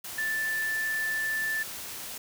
sine tone in noise, 1760 Hz, A6, in tune, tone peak -27 dBFS, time 0.18-1.63 s, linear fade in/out 5 ms, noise white, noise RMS -39 dBFS, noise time 0.04-2.18 s, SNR +9 dB, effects none

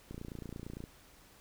click train, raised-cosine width 3 ms, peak -30 dBFS, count 22, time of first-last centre 0.11-0.839 s, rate 28.8 Hz, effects pink hiss -60 dBFS RMS until 1.4 s

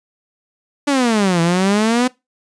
sawtooth exponential two-way sweep, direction down then up, 293.7 to 164.81 to 256.3 Hz, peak -9 dBFS, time 0.87-2.08 s, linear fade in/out 10 ms, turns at 1.41 s, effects noise-tail reverb RT60 0.2 s tail -21 dB re dry + resampled to 22050 Hz

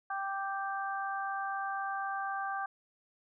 harmonic tone, 392 Hz, G4, in tune, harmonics 2 / 3 / 4, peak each -36 / -38 / -39 dBFS, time 0.1-2.66 s, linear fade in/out 5 ms, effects none

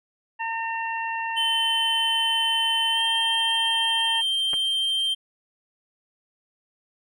harmonic tone, 909 Hz, A#5, 44 cents flat, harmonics 1 / 2 / 3, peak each -28 / -31 / -33 dBFS, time 0.39-4.22 s, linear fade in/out 20 ms
triangle tone with pitch glide, 3077 to 3153 Hz, G7 to G7, -33 to +9 cents, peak -20 dBFS, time 1.36-5.15 s, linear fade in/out 20 ms, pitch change +42 cents, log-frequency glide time 2.92-3 s
clicks, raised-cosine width 0.5 ms, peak -20 dBFS, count 2, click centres 4.533 / 4.54 s
effects none

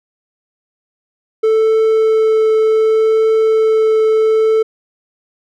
triangle tone with vibrato, 440 Hz, A4, in tune, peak -7 dBFS, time 1.43-4.63 s, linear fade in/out 10 ms, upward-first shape triangle, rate 0.67 Hz, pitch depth 8 cents each way, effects none

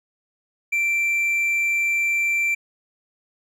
triangle tone, 2349 Hz, D7, in tune, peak -17 dBFS, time 0.72-2.55 s, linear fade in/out 10 ms, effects none

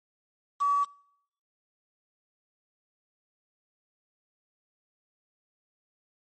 sine tone with quantisation, 1141 Hz, C#6, 50 cents sharp, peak -22 dBFS, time 0.6-0.85 s, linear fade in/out 20 ms, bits 7, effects noise-tail reverb RT60 0.7 s tail -24 dB re dry + MP3 32 kbps

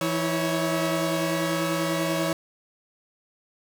sawtooth tone cluster, 166.7 / 323.2 / 556 / 647 Hz, E3 / E4 / C#5 / E5, +20 / -34 / +5 / -32 cents, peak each -25 / -24 / -24 / -32 dBFS, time 0.01-2.33 s, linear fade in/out 2 ms, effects none

